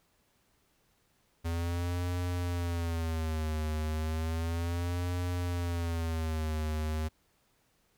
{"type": "tone with vibrato", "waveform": "square", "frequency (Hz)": 83, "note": "E2", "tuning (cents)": 12, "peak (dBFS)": -31, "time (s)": [1.44, 7.09], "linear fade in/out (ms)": 20, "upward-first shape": "sine", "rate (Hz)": 0.33, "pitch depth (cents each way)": 120, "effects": ["pink hiss -71 dBFS RMS until 7.97 s"]}